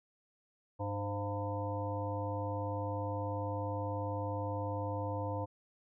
harmonic tone with a mistuned harmonic, 100 Hz, G2, 35 cents sharp, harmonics 1 / 3 / 5 / 7 / 9 / 10, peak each -37 / -43 / -40 / -45 / -42 / -47 dBFS, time 0.79-5.46 s, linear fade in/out 20 ms, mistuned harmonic 5, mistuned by +63 cents, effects none

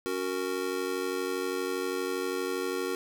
square chord, F# major, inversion second, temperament just, 277.5 / 370 / 462.5 Hz, C#4 / F#4 / A#4, +2 / 0 / -14 cents, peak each -38 / -33 / -35 dBFS, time 0.06-2.95 s, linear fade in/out 0 ms, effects none

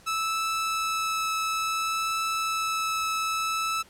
sawtooth tone with vibrato, 1309 Hz, E6, 13 cents flat, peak -22 dBFS, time 0.06-3.83 s, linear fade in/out 20 ms, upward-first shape triangle, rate 0.58 Hz, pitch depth 8 cents each way, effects pink hiss -55 dBFS RMS until 3.89 s + low-pass 12000 Hz 12 dB/octave

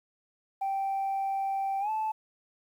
sine tone with pitch glide, 781 to 871.6 Hz, G5 to A5, -7 to -17 cents, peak -26 dBFS, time 0.61-2.12 s, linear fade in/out 10 ms, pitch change +190 cents, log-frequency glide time 1.8-1.9 s, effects tanh soft clip ceiling -25 dBFS + 10-bit

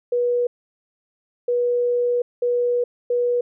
sine tone bursts at uneven times, 485.6 Hz, B4, 29 cents flat, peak -17 dBFS, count 4, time 0.12-0.47 / 1.48-2.22 / 2.42-2.84 / 3.1-3.41 s, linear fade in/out 5 ms, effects none

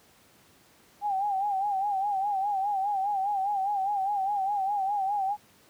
sine tone with vibrato, 796 Hz, G5, 26 cents sharp, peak -25 dBFS, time 1.01-5.37 s, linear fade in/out 50 ms, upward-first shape sine, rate 4.9 Hz, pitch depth 83 cents each way, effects pink hiss -59 dBFS RMS until 5.69 s + high-pass 100 Hz 12 dB/octave

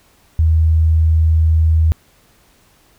sine tone, 80 Hz, D#2, 49 cents sharp, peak -9 dBFS, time 0.39-1.92 s, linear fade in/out 0 ms, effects pink hiss -53 dBFS RMS until 2.98 s

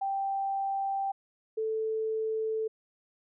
sine tone pair in turn, 784 / 440 Hz, G5 / A4, 0 / 0 cents, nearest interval minor seventh, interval 1000 cents, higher first, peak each -28 dBFS, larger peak neither, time 0.01-1.12 / 1.57-2.68 s, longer neither, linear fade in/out 10 ms, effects none

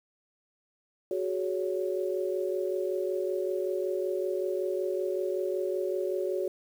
sine chord, F# suspended second, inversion none, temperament equal with one note detuned, 370 / 415.3 / 561.8 Hz, F#4 / G#4 / C#5, 0 / 0 / +23 cents, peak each -30 / -34 / -33 dBFS, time 1.11-6.48 s, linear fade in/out 2 ms, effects 9-bit

